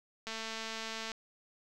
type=click train; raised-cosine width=0.2 ms; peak=-23 dBFS; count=190; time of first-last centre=0.27-1.118 s; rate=223 Hz; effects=none